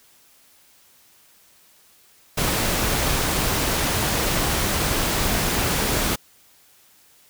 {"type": "noise", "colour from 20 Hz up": "pink", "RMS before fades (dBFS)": -22, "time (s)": [2.37, 6.16], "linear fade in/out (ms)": 10, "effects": ["white hiss -55 dBFS RMS until 7.29 s"]}